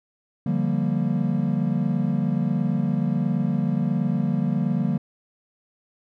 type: chord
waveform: triangle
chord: G minor seventh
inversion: second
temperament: equal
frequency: 146.83 / 174.61 / 196 / 233.1 Hz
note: D3 / F3 / G3 / Bb3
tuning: 0 / 0 / 0 / 0 cents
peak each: -24 dBFS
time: 0.46-4.98 s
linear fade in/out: 5 ms
effects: none